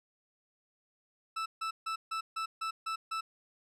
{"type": "tone bursts", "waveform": "40% pulse", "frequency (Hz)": 1318.5, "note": "E6", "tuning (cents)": 0, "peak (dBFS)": -32, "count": 8, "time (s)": [1.36, 3.21], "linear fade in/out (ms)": 10, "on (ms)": 100, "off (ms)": 150, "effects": ["low-pass 7000 Hz 12 dB/octave"]}